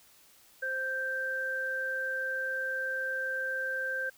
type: tone pair together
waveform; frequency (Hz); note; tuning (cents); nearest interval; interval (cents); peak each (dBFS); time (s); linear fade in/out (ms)
sine; 523.3 / 1568.1; C5 / G6; 0 / 0; octave + perfect fifth; 1900; -38 / -31; 0.62-4.1; 10
effects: white hiss -60 dBFS RMS until 4.17 s